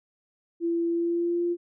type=tone with pitch glide; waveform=sine; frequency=337.6 to 346.7 Hz; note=E4 to F4; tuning=+41 to -13 cents; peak=-23 dBFS; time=0.6-1.57 s; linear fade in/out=50 ms; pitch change=+46 cents; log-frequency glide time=0.88-1.44 s; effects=none